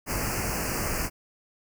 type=band-stop noise; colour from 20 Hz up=pink; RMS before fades=-29 dBFS; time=0.06-1.1 s; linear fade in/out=50 ms; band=2800 to 4600 Hz; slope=96 dB/octave; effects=none